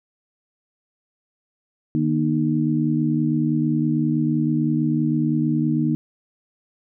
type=tone cluster; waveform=sine; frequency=152.5 / 238.6 / 308 Hz; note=D#3 / A#3 / D#4; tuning=-34 / +41 / -17 cents; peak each=-22 dBFS; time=1.95-5.95 s; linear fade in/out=0 ms; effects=none